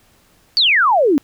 sine exponential sweep, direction down, 4700 to 263 Hz, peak -10 dBFS, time 0.57-1.18 s, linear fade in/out 0 ms, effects pink hiss -54 dBFS RMS until 1.23 s

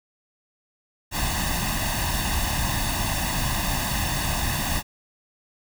pink noise with comb filter, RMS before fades -25 dBFS, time 1.11-4.83 s, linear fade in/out 50 ms, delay 1.1 ms, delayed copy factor +0.8, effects none

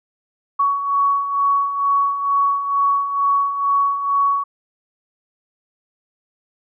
sine beating tone pair, 1119 / 1121.2 Hz, C#6 / C#6, +16 / +19 cents, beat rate 2.2 Hz, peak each -23 / -16 dBFS, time 0.59-4.44 s, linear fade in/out 10 ms, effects none

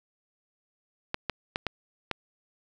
clicks, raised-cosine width 0.3 ms, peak -12 dBFS, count 5, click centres 1.144 / 1.297 / 1.559 / 1.667 / 2.113 s, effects none

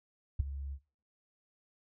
sine tone with ADSR envelope, 69.3 Hz, C#2, in tune, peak -22 dBFS, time 0.39-0.79 s, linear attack 11 ms, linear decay 11 ms, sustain -16 dB, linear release 63 ms, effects noise-tail reverb RT60 0.4 s tail -18 dB re dry

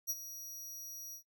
sawtooth tone with ADSR envelope, 5760 Hz, F#8, 47 cents flat, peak -28 dBFS, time 0.07-1.23 s, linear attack 31 ms, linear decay 39 ms, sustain -13 dB, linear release 92 ms, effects noise-tail reverb RT60 0.1 s tail -23 dB re dry

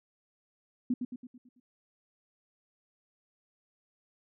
sine tone with echo, 248 Hz, B3, 7 cents sharp, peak -25 dBFS, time 0.9-0.94 s, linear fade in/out 5 ms, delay 110 ms, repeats 6, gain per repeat -6 dB, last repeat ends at 1.6 s, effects none

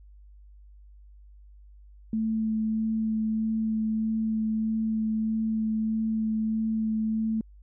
sine tone with vibrato, 220 Hz, A3, in tune, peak -24 dBFS, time 2.13-7.41 s, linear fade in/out 2 ms, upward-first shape sine, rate 1.6 Hz, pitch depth 10 cents each way, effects added 50 Hz sine -48 dBFS peak until 7.62 s

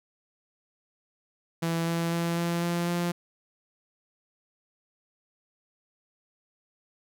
sawtooth tone with pitch steps, 166.3 / 167.75 / 169.21 / 170.68 / 172.16 / 173.66 Hz, E3 / E3 / E3 / F3 / F3 / F3, +16 / +31 / +46 / -39 / -25 / -9 cents, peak -22 dBFS, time 1.62-3.12 s, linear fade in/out 10 ms, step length 250 ms, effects none

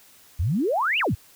sine exponential two-way sweep, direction up then down, 71.6 to 3037 to 71.6 Hz, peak -20 dBFS, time 0.39-1.15 s, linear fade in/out 10 ms, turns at 0.99 s, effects white hiss -53 dBFS RMS until 1.35 s

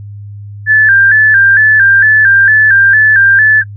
sine tone with vibrato, 1661.2 Hz, G#6, in tune, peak -3 dBFS, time 0.66-3.64 s, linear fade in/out 50 ms, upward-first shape square, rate 2.2 Hz, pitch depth 77 cents each way, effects noise-tail reverb RT60 0.1 s tail -26 dB re dry + added 102 Hz sine -24 dBFS peak until 3.76 s

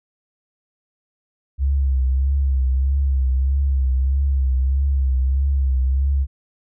sine tone with vibrato, 66.9 Hz, C2, 39 cents sharp, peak -15 dBFS, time 1.58-6.27 s, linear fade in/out 50 ms, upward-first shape triangle, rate 1.6 Hz, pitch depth 76 cents each way, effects none

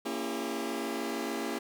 sawtooth chord, A# diminished seventh, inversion none, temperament just, 233.1 / 279.7 / 335.6 / 402.8 Hz, A#3 / C#4 / E4 / G4, 0 / +16 / +31 / +47 cents, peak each -34 dBFS, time 0.05-1.59 s, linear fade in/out 10 ms, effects none

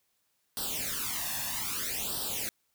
white noise with flanger, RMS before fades -34 dBFS, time 0.57-2.49 s, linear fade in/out 0 ms, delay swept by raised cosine 0.22 to 1.15 ms, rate 0.62 Hz, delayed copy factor +0.9, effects white hiss -75 dBFS RMS until 2.74 s

